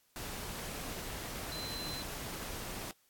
sine tone in noise, 4064 Hz, B7, 49 cents sharp, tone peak -41 dBFS, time 1.52-2.02 s, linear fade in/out 0 ms, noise pink, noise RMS -42 dBFS, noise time 0.16-2.91 s, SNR -2 dB, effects white hiss -71 dBFS RMS until 3.09 s + AAC 64 kbps

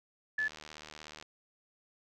sine tone, 1729 Hz, A6, 31 cents flat, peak -29 dBFS, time 0.38-0.48 s, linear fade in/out 5 ms
click train, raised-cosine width 0.2 ms, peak -29 dBFS, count 65, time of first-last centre 0.39-1.226 s, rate 76.6 Hz
effects none

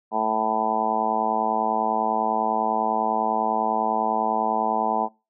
harmonic tone, 110 Hz, A2, in tune, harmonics 2 / 3 / 4 / 5 / 6 / 7 / 8 / 9, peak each -31 / -36 / -32 / -35 / -28 / -25 / -26 / -28 dBFS, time 0.11-5.09 s, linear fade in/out 50 ms, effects noise-tail reverb RT60 0.3 s tail -25 dB re dry

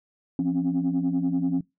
sine tone cluster, 171.9 / 262 / 272.3 Hz, F3 / C4 / C#4, -27 / +2 / -31 cents, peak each -27 / -26 / -23 dBFS, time 0.39-1.61 s, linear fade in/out 2 ms, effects noise-tail reverb RT60 0.2 s tail -23 dB re dry + tanh soft clip ceiling -17 dBFS

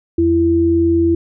sine tone pair together, 85.19 / 334.7 Hz, F2 / E4, -42 / +26 cents, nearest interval 2 octaves, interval 2368 cents, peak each -19 / -11 dBFS, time 0.18-1.15 s, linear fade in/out 5 ms, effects none

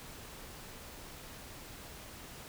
silence, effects pink hiss -49 dBFS RMS until 2.48 s

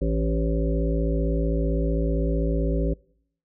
harmonic tone with a mistuned harmonic, 55.6 Hz, A1, 19 cents sharp, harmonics 1 / 3 / 5 / 7 / 9 / 10, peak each -23 / -28 / -30 / -31 / -33 / -33 dBFS, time 0.01-2.94 s, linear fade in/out 10 ms, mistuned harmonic 3, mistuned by -21 cents, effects noise-tail reverb RT60 0.7 s tail -25 dB re dry

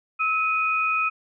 sine tone pair together, 1294.4 / 2489 Hz, E6 / D#7, -32 / 0 cents, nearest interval major seventh, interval 1132 cents, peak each -23 dBFS, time 0.19-1.1 s, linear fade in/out 20 ms, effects none

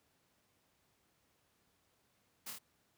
white noise with echo, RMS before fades -45 dBFS, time 2.46-2.51 s, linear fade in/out 10 ms, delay 26 ms, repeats 3, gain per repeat -2 dB, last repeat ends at 2.588 s, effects pink hiss -75 dBFS RMS until 2.97 s + high-pass 80 Hz 12 dB/octave

